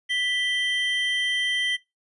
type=tone pair together; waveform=triangle; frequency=1976 / 3137 Hz; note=B6 / G7; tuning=0 / +1 cents; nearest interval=minor sixth; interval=801 cents; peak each=-24 dBFS; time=0.09-1.77 s; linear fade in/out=20 ms; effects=noise-tail reverb RT60 0.2 s tail -19 dB re dry + resampled to 24000 Hz